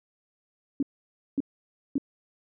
sine tone bursts, 277.2 Hz, C#4, in tune, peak -22 dBFS, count 3, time 0.8-1.981 s, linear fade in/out 2 ms, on 27 ms, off 550 ms, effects none

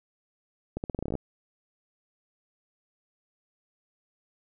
accelerating click train, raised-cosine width 2 ms, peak -18 dBFS, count 12, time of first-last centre 0.77-1.153 s, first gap 69 ms, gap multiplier 0.85, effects none

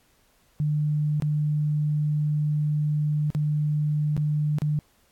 sine tone with dropouts, 150 Hz, D3, 37 cents sharp, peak -21 dBFS, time 0.6-4.79 s, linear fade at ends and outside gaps 0 ms, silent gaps 1.2-1.222 / 3.303-3.349 / 4.166-4.177 / 4.585-4.619 s, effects pink hiss -63 dBFS RMS until 5.11 s + AAC 64 kbps

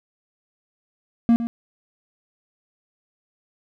triangle tone with echo, 233.1 Hz, A#3, in tune, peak -10 dBFS, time 1.29-1.36 s, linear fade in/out 0 ms, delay 110 ms, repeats 1, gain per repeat -11 dB, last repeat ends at 1.47 s, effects none

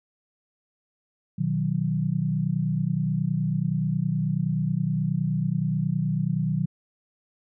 sine chord, B major, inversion none, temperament equal, 123.47 / 155.56 / 185 Hz, B2 / D#3 / F#3, 0 / 0 / 0 cents, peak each -29 / -25 / -27 dBFS, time 1.38-6.66 s, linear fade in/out 10 ms, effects none

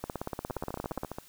two click trains, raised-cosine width 1 ms, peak -19 / -22 dBFS, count 18 / 11, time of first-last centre 0.04-1.034 / 0.5-1.185 s, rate 17.1 / 14.6 Hz, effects white hiss -56 dBFS RMS until 1.28 s

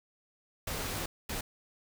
pink noise bursts at uneven times, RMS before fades -36 dBFS, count 2, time 0.67-1.06 / 1.29-1.41 s, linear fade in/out 5 ms, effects none

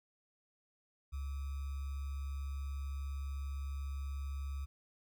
sine tone with sample-and-hold, 69.3 Hz, C#2, in tune, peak -37 dBFS, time 1.12-4.66 s, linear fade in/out 20 ms, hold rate 1225 Hz, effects none

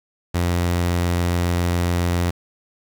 sawtooth tone, 87.31 Hz, F2, in tune, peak -14 dBFS, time 0.34-2.31 s, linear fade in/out 10 ms, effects 7-bit

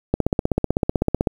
click train, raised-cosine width 2 ms, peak -4 dBFS, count 19, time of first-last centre 0.14-1.272 s, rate 15.9 Hz, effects 7-bit

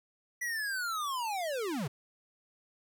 square linear sweep, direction down, 1975.5 to 116.54 Hz, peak -33 dBFS, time 0.41-1.88 s, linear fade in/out 10 ms, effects none

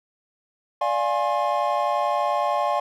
triangle chord, D half-diminished seventh, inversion none, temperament equal with one note detuned, 587.3 / 698.5 / 830.6 / 1069.7 Hz, D5 / F5 / Ab5 / C6, 0 / 0 / 0 / +38 cents, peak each -24 dBFS, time 0.81-2.8 s, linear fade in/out 5 ms, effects none

